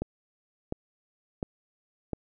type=click train; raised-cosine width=2 ms; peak=-17 dBFS; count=4; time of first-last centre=0.02-2.133 s; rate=1.42 Hz; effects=none